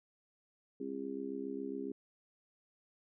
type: harmonic tone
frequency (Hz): 67.3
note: C2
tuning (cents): +49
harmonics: 3 / 4 / 5 / 6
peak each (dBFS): -48 / -41 / -46 / -42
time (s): 0.8-1.92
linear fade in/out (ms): 5
effects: none